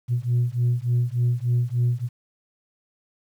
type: beating tone pair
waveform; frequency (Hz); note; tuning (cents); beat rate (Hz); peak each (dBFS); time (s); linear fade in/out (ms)
sine; 119.7 / 123.1; A#2 / B2; +46 / -5; 3.4; -21; 0.08-2.09; 50
effects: tanh soft clip ceiling -15 dBFS + 9-bit